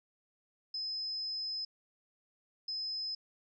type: tone bursts at uneven times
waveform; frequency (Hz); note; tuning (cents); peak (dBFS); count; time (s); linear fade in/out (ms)
sine; 5100; D#8; +42; -35; 2; 0.74-1.65 / 2.68-3.15; 5
effects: none